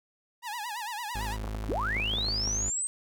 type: tone with vibrato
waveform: sawtooth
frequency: 900 Hz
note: A5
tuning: 39 cents sharp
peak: -30 dBFS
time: 0.42-1.38 s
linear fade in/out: 50 ms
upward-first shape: sine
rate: 8.9 Hz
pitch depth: 160 cents each way
type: tone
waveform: 35% pulse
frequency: 53 Hz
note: G#1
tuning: 36 cents sharp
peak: -31 dBFS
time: 1.15-2.7 s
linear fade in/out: 5 ms
type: clicks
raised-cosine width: 1 ms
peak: -23 dBFS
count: 12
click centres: 1.443 / 1.478 / 1.548 / 1.64 / 1.718 / 1.967 / 1.999 / 2.137 / 2.184 / 2.244 / 2.285 / 2.476 s
type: linear sweep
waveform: sine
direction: up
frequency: 230.5 to 8380 Hz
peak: -28 dBFS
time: 1.69-2.87 s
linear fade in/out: 0 ms
effects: none